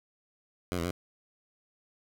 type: tone with pitch steps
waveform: 10% pulse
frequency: 90 / 83.5 / 89.5 Hz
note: F#2 / E2 / F2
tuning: -47 / +23 / +43 cents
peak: -22 dBFS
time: 0.72-0.909 s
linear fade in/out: 0 ms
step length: 63 ms
effects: none